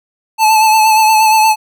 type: tone with vibrato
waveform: square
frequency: 872 Hz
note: A5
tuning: 16 cents flat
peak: -7 dBFS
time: 0.38-1.56 s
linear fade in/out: 50 ms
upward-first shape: sine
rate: 8.5 Hz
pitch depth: 30 cents each way
effects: none